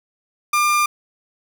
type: tone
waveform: 30% pulse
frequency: 1198 Hz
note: D6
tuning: 34 cents sharp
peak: -12 dBFS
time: 0.53-0.86 s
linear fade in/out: 5 ms
effects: none